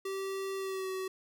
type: tone with pitch glide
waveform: square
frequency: 387.4 to 377.7 Hz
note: G4 to F#4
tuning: -20 to +36 cents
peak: -35 dBFS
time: 0.05-1.08 s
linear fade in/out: 5 ms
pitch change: -44 cents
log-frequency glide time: 0.57-0.89 s
effects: none